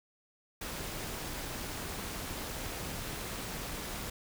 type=noise with amplitude modulation; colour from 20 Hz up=pink; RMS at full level=-37 dBFS; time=0.61-4.1 s; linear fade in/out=5 ms; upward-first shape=sine; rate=273 Hz; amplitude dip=55%; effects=none